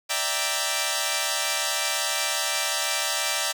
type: chord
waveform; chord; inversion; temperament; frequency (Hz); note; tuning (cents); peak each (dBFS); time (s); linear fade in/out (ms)
5% pulse; E half-diminished seventh; third; equal; 587.3 / 659.3 / 784 / 932.3; D5 / E5 / G5 / Bb5; 0 / 0 / 0 / 0; -18; 0.09-3.53; 20
effects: none